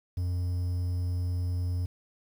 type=tone with quantisation; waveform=triangle; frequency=89 Hz; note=F2; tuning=33 cents sharp; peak=-25 dBFS; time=0.17-1.86 s; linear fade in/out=5 ms; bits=9; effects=none